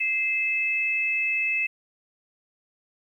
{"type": "tone pair together", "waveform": "sine", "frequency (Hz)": [2088, 2609], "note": ["C7", "E7"], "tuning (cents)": [-4, -18], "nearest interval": "major third", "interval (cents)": 386, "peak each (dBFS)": [-29, -23], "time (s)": [0, 1.67], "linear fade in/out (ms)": 10, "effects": ["10-bit"]}